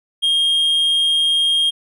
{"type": "tone", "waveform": "triangle", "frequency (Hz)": 3231, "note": "G#7", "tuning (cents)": -48, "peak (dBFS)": -12, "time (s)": [0.22, 1.71], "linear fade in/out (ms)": 20, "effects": []}